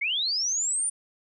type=linear sweep; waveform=sine; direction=up; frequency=2100 to 9397 Hz; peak=-24 dBFS; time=0.01-0.9 s; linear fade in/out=10 ms; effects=none